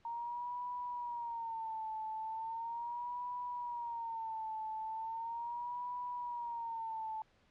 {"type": "tone with vibrato", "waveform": "sine", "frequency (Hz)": 926, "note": "A#5", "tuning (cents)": -12, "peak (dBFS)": -38, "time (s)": [0.05, 7.22], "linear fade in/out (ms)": 2, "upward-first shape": "sine", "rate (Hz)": 0.38, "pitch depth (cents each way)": 100, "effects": ["pink hiss -70 dBFS RMS until 7.5 s", "low-pass 4000 Hz 12 dB/octave"]}